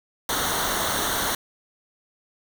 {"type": "noise with comb filter", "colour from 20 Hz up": "pink", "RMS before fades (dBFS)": -25, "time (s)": [0.29, 1.35], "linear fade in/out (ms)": 2, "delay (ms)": 0.4, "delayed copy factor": -0.75, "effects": []}